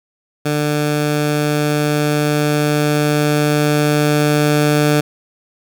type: tone with level ramp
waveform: 15% pulse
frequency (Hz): 148.8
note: D3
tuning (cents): +23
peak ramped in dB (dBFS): -9 to -5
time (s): 0.45-5.01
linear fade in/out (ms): 10
effects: none